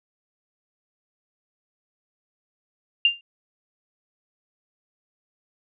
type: tone with exponential decay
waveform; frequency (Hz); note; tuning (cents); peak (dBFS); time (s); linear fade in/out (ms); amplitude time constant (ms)
sine; 2794; F7; 0; -11; 3.05-3.21; 2; 33
effects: none